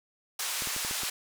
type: band-pass noise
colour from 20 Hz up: white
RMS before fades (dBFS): -33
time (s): 0.39-1.1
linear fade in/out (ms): 5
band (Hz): 800 to 10000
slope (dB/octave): 12
type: clicks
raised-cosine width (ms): 2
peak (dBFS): -28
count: 6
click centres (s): 0.622 / 0.673 / 0.764 / 0.849 / 0.911 / 1.034
effects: none